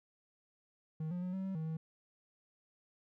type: tone with pitch steps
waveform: triangle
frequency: 157.5 / 177.9 / 181.8 / 190.3 / 191.7 / 159 / 160 Hz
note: D#3 / F3 / F#3 / F#3 / G3 / D#3 / D#3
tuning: +21 / +32 / -30 / +49 / -38 / +38 / +49 cents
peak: -34 dBFS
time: 1-1.77 s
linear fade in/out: 5 ms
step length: 110 ms
effects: none

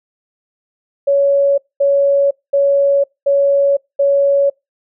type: tone bursts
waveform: sine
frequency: 560 Hz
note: C#5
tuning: 18 cents sharp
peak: -9 dBFS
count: 5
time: 1.07-4.5 s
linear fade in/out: 10 ms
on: 510 ms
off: 220 ms
effects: noise-tail reverb RT60 0.2 s tail -25 dB re dry

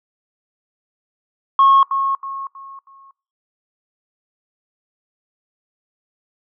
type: tone with echo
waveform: sine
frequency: 1090 Hz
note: C#6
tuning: 29 cents flat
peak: -7 dBFS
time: 1.59-1.83 s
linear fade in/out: 2 ms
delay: 320 ms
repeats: 4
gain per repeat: -9 dB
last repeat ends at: 3.11 s
effects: noise-tail reverb RT60 0.4 s tail -24 dB re dry + tanh soft clip ceiling -5 dBFS

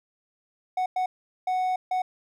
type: tone bursts at uneven times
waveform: triangle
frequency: 740 Hz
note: F#5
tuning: in tune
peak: -21 dBFS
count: 4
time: 0.77-0.86 / 0.96-1.06 / 1.47-1.76 / 1.91-2.02 s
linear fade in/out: 5 ms
effects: none

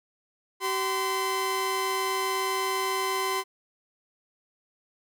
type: tone pair together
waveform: sawtooth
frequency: 382.4 / 1028 Hz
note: G4 / C6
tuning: -43 / -31 cents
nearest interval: octave + perfect fourth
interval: 1712 cents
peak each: -26 / -24 dBFS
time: 0.6-3.44 s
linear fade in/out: 50 ms
effects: none

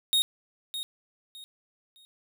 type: tone with echo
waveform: 45% pulse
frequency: 3729 Hz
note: A#7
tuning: in tune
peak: -21 dBFS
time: 0.13-0.22 s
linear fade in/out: 0 ms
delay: 610 ms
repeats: 3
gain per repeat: -11 dB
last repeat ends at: 2.05 s
effects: none

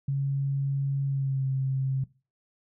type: tone with pitch glide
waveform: sine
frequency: 138.2 to 133.49 Hz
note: C#3 to C3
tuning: -5 to +35 cents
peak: -24 dBFS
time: 0.08-2.04 s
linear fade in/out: 5 ms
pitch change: -60 cents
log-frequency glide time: 1.06-1.46 s
effects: noise-tail reverb RT60 0.3 s tail -19 dB re dry

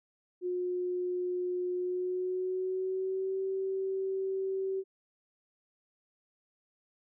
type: tone with pitch glide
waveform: sine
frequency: 360 to 383.6 Hz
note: F#4 to G4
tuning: -47 to -37 cents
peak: -30 dBFS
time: 0.41-4.84 s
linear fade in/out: 50 ms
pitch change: +110 cents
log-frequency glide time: 1.75-3.41 s
effects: none

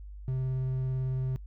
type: tone with vibrato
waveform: triangle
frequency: 130 Hz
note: C3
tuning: 11 cents flat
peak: -26 dBFS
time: 0.28-1.36 s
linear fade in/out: 0 ms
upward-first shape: sine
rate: 18 Hz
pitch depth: 10 cents each way
effects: noise-tail reverb RT60 0.1 s tail -22 dB re dry + added 50 Hz sine -41 dBFS peak until 1.46 s

